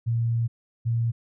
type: tone pair in turn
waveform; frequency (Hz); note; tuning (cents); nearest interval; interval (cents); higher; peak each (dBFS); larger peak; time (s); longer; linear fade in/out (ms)
sine; 116.2 / 116.2; A#2 / A#2; -5 / -5; unison; 0; neither; -21; neither; 0.06-0.48 / 0.85-1.12; first; 20
effects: none